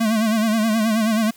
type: tone with vibrato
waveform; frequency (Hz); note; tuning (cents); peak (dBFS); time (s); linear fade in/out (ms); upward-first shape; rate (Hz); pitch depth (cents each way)
square; 220; A3; 0; -17; 0-1.31; 10; sine; 9.4; 74
effects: white hiss -50 dBFS RMS until 1.36 s